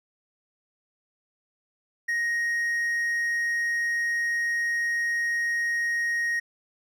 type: tone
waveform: triangle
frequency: 1874 Hz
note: A#6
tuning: 9 cents sharp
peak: -22 dBFS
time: 2.08-6.4 s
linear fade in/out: 10 ms
effects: none